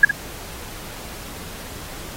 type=tone with echo; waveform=sine; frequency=1661.2 Hz; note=G#6; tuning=in tune; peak=-3 dBFS; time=0.03-0.05 s; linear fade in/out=5 ms; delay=62 ms; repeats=1; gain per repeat=-12 dB; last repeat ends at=0.112 s; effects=pink hiss -36 dBFS RMS until 2.16 s + AAC 48 kbps